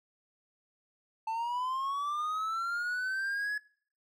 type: linear sweep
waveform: triangle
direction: up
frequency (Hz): 880 to 1700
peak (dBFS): -29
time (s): 1.27-3.58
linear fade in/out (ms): 5
effects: noise-tail reverb RT60 0.5 s tail -22 dB re dry